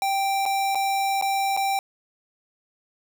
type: tone with dropouts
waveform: square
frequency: 784 Hz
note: G5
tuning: in tune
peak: -22 dBFS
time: 0.02-1.79 s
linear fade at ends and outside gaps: 1 ms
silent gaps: 0.455-0.461 / 0.748-0.754 / 1.213-1.223 / 1.566-1.573 s
effects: 10-bit